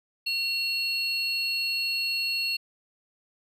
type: tone pair together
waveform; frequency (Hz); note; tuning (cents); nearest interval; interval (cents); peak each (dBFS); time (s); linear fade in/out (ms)
triangle; 2738 / 4334; F7 / C#8; -35 / -40; minor sixth; 795; -27; 0.26-2.57; 10
effects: none